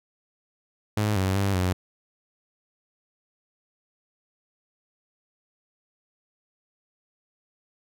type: tone with pitch steps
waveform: sawtooth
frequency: 105.7 / 94.9 / 98.9 / 91.5 Hz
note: G#2 / F#2 / G2 / F#2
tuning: +31 / +44 / +16 / -19 cents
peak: -18 dBFS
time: 0.97-1.73 s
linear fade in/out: 5 ms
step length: 190 ms
effects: none